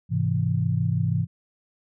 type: chord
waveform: sine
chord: Ab augmented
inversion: none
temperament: equal with one note detuned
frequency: 103.83 / 129.98 / 164.81 Hz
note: Ab2 / C3 / E3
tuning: 0 / -11 / 0 cents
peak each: -25 dBFS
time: 0.09-1.27 s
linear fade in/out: 50 ms
effects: none